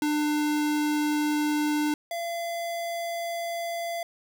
square tone pair in turn, 299.1 / 680.8 Hz, D4 / F5, +32 / -44 cents, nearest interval octave + major second, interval 1424 cents, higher second, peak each -24 / -30 dBFS, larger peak first, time 0.02-1.94 / 2.11-4.03 s, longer neither, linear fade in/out 2 ms, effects none

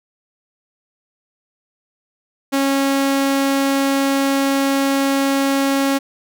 sawtooth tone, 274.4 Hz, C#4, 17 cents flat, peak -11 dBFS, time 2.52-5.99 s, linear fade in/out 20 ms, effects none

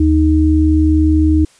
sine tone pair together, 77.71 / 311.1 Hz, D#2 / D#4, -2 / 0 cents, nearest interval 2 octaves, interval 2402 cents, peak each -11 dBFS, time 0-1.45 s, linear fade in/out 5 ms, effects white hiss -49 dBFS RMS until 1.59 s + resampled to 22050 Hz

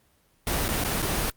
pink noise with dropouts, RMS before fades -26 dBFS, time 0.47-1.3 s, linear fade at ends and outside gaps 1 ms, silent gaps 0.681-0.688 / 0.839-0.847 / 1.021-1.026 s, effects pink hiss -64 dBFS RMS until 1.36 s + Opus 24 kbps

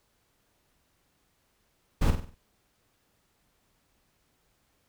brown noise with echo, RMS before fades -21 dBFS, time 2.01-2.11 s, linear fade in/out 10 ms, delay 48 ms, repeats 5, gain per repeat -7 dB, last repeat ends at 2.35 s, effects pink hiss -71 dBFS RMS until 4.88 s

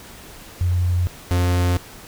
sine / 45% pulse tone pair in turn, 88.9 / 88.9 Hz, F2 / F2, +31 / +31 cents, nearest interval unison, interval 0 cents, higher neither, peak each -16 dBFS, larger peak neither, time 0.61-1.07 / 1.31-1.77 s, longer neither, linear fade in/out 0 ms, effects pink hiss -41 dBFS RMS until 2.07 s

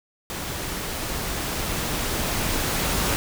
pink noise with level ramp, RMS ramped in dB -31 to -23 dBFS, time 0.3-3.16 s, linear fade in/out 0 ms, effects none

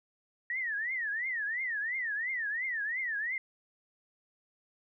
sine tone with vibrato, 1864.7 Hz, A#6, in tune, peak -31 dBFS, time 0.5-3.38 s, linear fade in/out 2 ms, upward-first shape triangle, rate 2.9 Hz, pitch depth 250 cents each way, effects none

